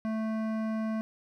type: tone with hard clipping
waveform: sine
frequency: 220 Hz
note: A3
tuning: in tune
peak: -31 dBFS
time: 0.05-1.01 s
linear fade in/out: 0 ms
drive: 14 dB
effects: none